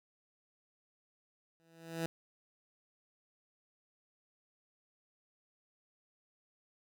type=tone with exponential growth; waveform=15% pulse; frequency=164.81 Hz; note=E3; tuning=in tune; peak=-26 dBFS; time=1.6-2.06 s; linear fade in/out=0 ms; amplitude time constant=100 ms; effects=none